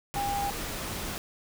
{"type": "tone in noise", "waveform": "sine", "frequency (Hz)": 804, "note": "G5", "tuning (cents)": 44, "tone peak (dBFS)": -28, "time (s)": [0.16, 0.5], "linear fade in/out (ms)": 0, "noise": "pink", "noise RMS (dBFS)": -35, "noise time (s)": [0.14, 1.18], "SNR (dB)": 4, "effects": []}